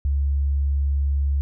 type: tone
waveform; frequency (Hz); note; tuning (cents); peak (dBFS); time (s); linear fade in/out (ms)
sine; 70; C#2; +18; -18; 0.05-1.41; 0
effects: none